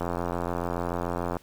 click train, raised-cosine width 1 ms, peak -15 dBFS, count 119, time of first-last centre 0.01-1.368 s, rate 86.9 Hz, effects pink hiss -57 dBFS RMS until 1.42 s

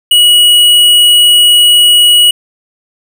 sine tone with tanh clipping, 2914 Hz, F#7, 27 cents flat, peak -4 dBFS, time 0.11-2.31 s, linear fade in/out 5 ms, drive 15 dB, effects none

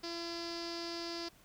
sawtooth tone with low-pass filter, 338.8 Hz, E4, 48 cents sharp, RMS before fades -41 dBFS, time 0.03-1.29 s, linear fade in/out 10 ms, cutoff 4900 Hz, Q 8.5, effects pink hiss -63 dBFS RMS until 1.44 s

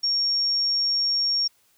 sine tone, 5540 Hz, F8, 15 cents flat, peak -20 dBFS, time 0.03-1.48 s, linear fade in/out 10 ms, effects white hiss -63 dBFS RMS until 1.77 s

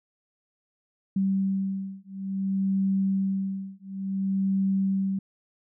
sine beating tone pair, 193.2 / 193.77 Hz, G3 / G3, -25 / -20 cents, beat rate 0.57 Hz, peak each -27 / -27 dBFS, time 1.16-5.19 s, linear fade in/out 5 ms, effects none

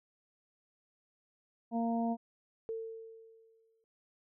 harmonic tone, 231.3 Hz, A#3, 13 cents flat, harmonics 1 / 2 / 3 / 4, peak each -31 / -43 / -36 / -44 dBFS, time 1.71-2.17 s, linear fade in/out 50 ms
sine tone with exponential decay, 450 Hz, A4, 39 cents sharp, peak -34 dBFS, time 2.69-3.84 s, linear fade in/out 0 ms, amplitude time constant 250 ms
effects none

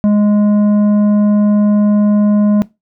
sine tone with tanh clipping, 207.7 Hz, G#3, in tune, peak -9 dBFS, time 0.04-2.62 s, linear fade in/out 0 ms, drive 8 dB, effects noise-tail reverb RT60 0.2 s tail -19 dB re dry

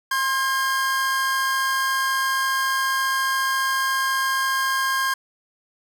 45% pulse tone pair together, 1058.5 / 1615 Hz, C6 / G#6, +20 / -49 cents, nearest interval perfect fifth, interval 731 cents, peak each -23 dBFS, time 0.11-5.14 s, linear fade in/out 5 ms, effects none

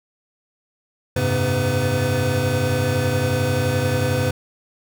square tone cluster, 91.3 / 102.8 / 133.9 / 249.5 / 504 Hz, F#2 / G#2 / C3 / B3 / B4, -23 / -17 / +40 / +18 / +35 cents, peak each -29 / -24 / -24 / -29 / -24 dBFS, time 1.16-4.31 s, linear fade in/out 5 ms, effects none

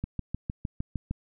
click train, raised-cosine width 5 ms, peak -18 dBFS, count 8, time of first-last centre 0.04-1.11 s, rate 6.54 Hz, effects none

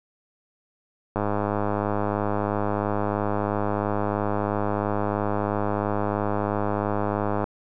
click train, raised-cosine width 1 ms, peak -11 dBFS, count 648, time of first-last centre 1.16-7.442 s, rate 103 Hz, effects none

